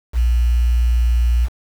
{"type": "tone with quantisation", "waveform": "sine", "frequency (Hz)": 59.4, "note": "A#1", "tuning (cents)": 33, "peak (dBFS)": -12, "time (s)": [0.13, 1.49], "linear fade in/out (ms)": 50, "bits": 6, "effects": []}